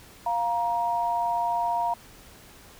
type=tone pair together; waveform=sine; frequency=700 / 942.8 Hz; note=F5 / A#5; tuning=+4 / +19 cents; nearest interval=perfect fourth; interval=515 cents; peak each=-27 / -25 dBFS; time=0.26-1.94 s; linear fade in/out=5 ms; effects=pink hiss -50 dBFS RMS until 2.79 s